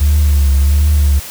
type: tone with vibrato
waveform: triangle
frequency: 71.5 Hz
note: D2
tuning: 46 cents flat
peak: -4 dBFS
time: 0-1.2 s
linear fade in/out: 20 ms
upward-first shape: triangle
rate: 1.4 Hz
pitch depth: 83 cents each way
effects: tanh soft clip ceiling -4 dBFS + white hiss -29 dBFS RMS until 1.3 s